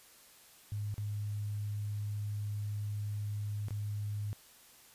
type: tone with dropouts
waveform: sine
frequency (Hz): 103.83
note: G#2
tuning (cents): 0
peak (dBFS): -34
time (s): 0.72-4.33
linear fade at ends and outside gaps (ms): 0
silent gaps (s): 0.942-0.981 / 3.684-3.707
effects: white hiss -59 dBFS RMS until 4.94 s + resampled to 32000 Hz